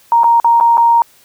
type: tone with dropouts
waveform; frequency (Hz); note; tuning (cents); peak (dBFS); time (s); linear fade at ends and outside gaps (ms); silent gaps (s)
sine; 933; A#5; +1; -6; 0.12-1.02; 1; 0.234-0.242 / 0.4-0.445 / 0.601-0.609 / 0.772-0.779
effects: white hiss -48 dBFS RMS until 1.24 s